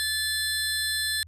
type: tone pair together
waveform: 25% pulse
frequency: 1742 / 4125 Hz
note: A6 / C8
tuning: -18 / -25 cents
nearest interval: octave + minor third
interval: 1493 cents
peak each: -24 dBFS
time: 0-1.23 s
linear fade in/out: 0 ms
effects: added 83 Hz sine -46 dBFS peak until 1.27 s + resampled to 32000 Hz